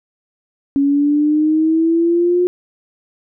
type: exponential sweep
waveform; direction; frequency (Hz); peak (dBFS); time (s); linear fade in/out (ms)
sine; up; 277.2 to 360; -11; 0.76-2.47; 0
effects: none